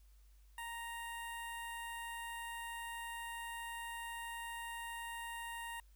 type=tone with notch filter; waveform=15% pulse; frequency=932.3 Hz; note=A#5; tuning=in tune; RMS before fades=-45 dBFS; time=0.58-5.8 s; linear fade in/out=2 ms; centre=4500 Hz; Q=0.78; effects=added 50 Hz sine -60 dBFS peak until 5.95 s + white hiss -75 dBFS RMS until 5.95 s